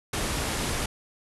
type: low-pass noise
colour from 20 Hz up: pink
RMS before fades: -29 dBFS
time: 0.13-0.86 s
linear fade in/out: 5 ms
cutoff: 12000 Hz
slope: 96 dB/octave
effects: none